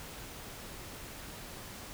silence, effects pink hiss -46 dBFS RMS until 1.93 s

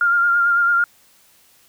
sine tone with vibrato, 1400 Hz, F6, 4 cents sharp, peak -13 dBFS, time 0.01-0.84 s, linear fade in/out 2 ms, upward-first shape sine, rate 9 Hz, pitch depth 26 cents each way, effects white hiss -54 dBFS RMS until 1.68 s

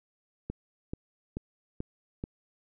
click train, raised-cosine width 3 ms, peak -21 dBFS, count 5, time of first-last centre 0.5-2.239 s, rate 2.3 Hz, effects none

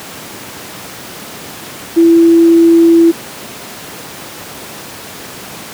sine tone, 333.7 Hz, E4, 21 cents sharp, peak -3 dBFS, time 1.96-3.12 s, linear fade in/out 20 ms, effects pink hiss -28 dBFS RMS until 5.73 s + high-pass 150 Hz 12 dB/octave

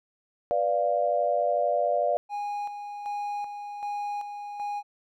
sine chord, B diminished, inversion none, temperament equal, 493.9 / 587.3 / 698.5 Hz, B4 / D5 / F5, 0 / 0 / 0 cents, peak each -30 / -25 / -26 dBFS, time 0.51-2.17 s, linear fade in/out 0 ms
triangle tone with tremolo, 822 Hz, G#5, 18 cents flat, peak -27 dBFS, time 2.29-4.83 s, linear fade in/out 50 ms, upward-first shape square, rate 1.3 Hz, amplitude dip 50%
effects none

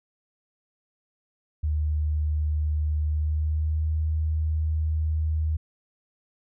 sine tone with pitch glide, 76 to 78.18 Hz, D#2 to D#2, -40 to +9 cents, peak -22 dBFS, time 1.63-5.57 s, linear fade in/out 10 ms, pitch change +49 cents, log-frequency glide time 3.06-3.91 s, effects none

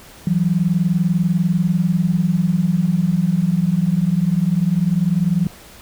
sine tone pair together, 164.82 / 185 Hz, E3 / F#3, 0 / 0 cents, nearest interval major second, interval 200 cents, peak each -17 dBFS, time 0.27-5.47 s, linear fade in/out 2 ms, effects pink hiss -42 dBFS RMS until 5.81 s

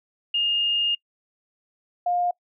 sine tone pair in turn, 2833 / 708.2 Hz, F7 / F5, +24 / +24 cents, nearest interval 2 octaves, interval 2400 cents, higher first, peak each -20 dBFS, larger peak neither, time 0.34-0.95 / 2.06-2.31 s, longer first, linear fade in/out 5 ms, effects noise-tail reverb RT60 0.1 s tail -25 dB re dry

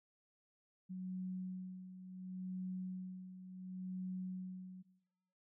sine tone with tremolo, 185 Hz, F#3, in tune, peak -39 dBFS, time 0.89-4.83 s, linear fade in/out 20 ms, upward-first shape sine, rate 0.7 Hz, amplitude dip 70%, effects noise-tail reverb RT60 1.0 s tail -19 dB re dry

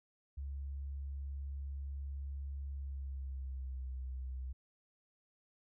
sine tone with pitch glide, 69.3 to 64.29 Hz, C#2 to C2, 0 to -30 cents, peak -39 dBFS, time 0.37-4.53 s, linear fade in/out 10 ms, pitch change -130 cents, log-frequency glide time 2.72-3.89 s, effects none

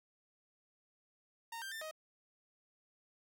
sawtooth tone with pitch steps, 921 / 1576 / 1790 / 627 Hz, A#5 / G6 / A6 / D#5, -21 / +9 / +29 / +13 cents, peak -39 dBFS, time 1.52-1.912 s, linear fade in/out 5 ms, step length 98 ms, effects none

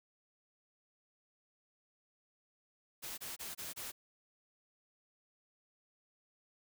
white noise bursts, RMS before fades -44 dBFS, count 5, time 3.02-3.92 s, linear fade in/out 20 ms, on 160 ms, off 25 ms, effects none

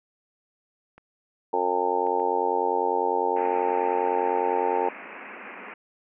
clicks, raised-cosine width 0.5 ms, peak -33 dBFS, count 3, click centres 0.98 / 2.068 / 2.199 s
harmonic tone, 90 Hz, F#2, 47 cents flat, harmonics 3 / 4 / 5 / 6 / 7 / 8 / 9 / 10, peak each -38 / -31 / -27 / -32 / -38 / -37 / -27 / -27 dBFS, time 1.53-4.89 s, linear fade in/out 5 ms
white band-pass noise, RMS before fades -41 dBFS, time 3.36-5.74 s, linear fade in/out 5 ms, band 190 to 2600 Hz, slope 96 dB/octave
effects none

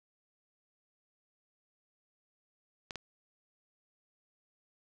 clicks, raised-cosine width 0.2 ms, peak -22 dBFS, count 2, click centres 2.908 / 2.957 s, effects none

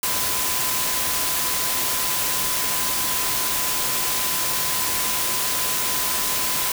sine tone in noise, 1014 Hz, B5, 45 cents sharp, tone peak -33 dBFS, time 0.03-6.72 s, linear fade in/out 2 ms, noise white, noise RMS -23 dBFS, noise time 0.03-6.72 s, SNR -13 dB, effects none

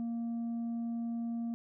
sine tone with tanh clipping, 232.7 Hz, A#3, 3 cents flat, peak -34 dBFS, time 0-1.54 s, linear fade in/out 0 ms, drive 3 dB, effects none

